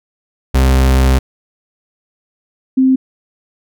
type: tone pair in turn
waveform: 40% pulse / sine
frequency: 65.41 / 261.6 Hz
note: C2 / C4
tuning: 0 / 0 cents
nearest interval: 2 octaves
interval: 2400 cents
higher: second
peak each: -7 dBFS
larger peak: neither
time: 0.54-1.19 / 2.77-2.96 s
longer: first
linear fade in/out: 10 ms
effects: none